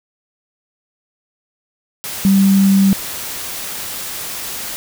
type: tone in noise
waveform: sine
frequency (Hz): 195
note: G3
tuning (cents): -9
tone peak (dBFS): -8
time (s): 2.25-2.93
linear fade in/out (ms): 0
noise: white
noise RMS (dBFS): -26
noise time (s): 2.04-4.76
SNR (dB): +15
effects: none